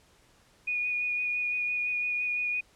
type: tone with vibrato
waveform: sine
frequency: 2458 Hz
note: D#7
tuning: 22 cents flat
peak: -27 dBFS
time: 0.67-2.61 s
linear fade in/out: 10 ms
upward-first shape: sine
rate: 5.9 Hz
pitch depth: 13 cents each way
effects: pink hiss -62 dBFS RMS until 2.75 s + low-pass 10000 Hz 12 dB/octave